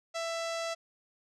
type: tone with low-pass filter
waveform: sawtooth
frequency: 664 Hz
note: E5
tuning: 12 cents sharp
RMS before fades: -35 dBFS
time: 0.14-0.75 s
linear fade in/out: 20 ms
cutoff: 6300 Hz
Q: 1.5
effects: none